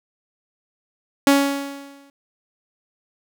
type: tone with exponential decay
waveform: sawtooth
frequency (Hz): 279.3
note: C#4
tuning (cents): +13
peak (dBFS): -6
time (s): 1.27-2.1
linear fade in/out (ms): 2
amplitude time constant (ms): 180
effects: none